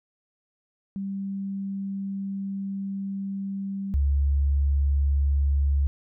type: tone pair in turn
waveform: sine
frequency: 196 / 70.22 Hz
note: G3 / C#2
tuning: 0 / +23 cents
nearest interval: octave + tritone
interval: 1777 cents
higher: first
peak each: -28 / -19 dBFS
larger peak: second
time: 0.96-3.94 / 3.94-5.87 s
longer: first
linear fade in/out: 0 ms
effects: none